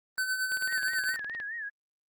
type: tone with tremolo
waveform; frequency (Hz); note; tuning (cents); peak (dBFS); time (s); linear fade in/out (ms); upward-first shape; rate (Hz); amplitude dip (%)
square; 1521; F#6; +47; -27; 0.18-1.16; 0; sine; 9.1; 55
type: click train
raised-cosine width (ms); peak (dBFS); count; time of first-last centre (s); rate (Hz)
0.3; -28; 18; 0.52-1.401; 19.3
type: tone with vibrato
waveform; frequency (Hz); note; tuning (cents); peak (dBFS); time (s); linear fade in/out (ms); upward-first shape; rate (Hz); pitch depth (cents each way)
sine; 1760; A6; 0; -34; 0.67-1.7; 20; sine; 4.8; 120
effects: Opus 32 kbps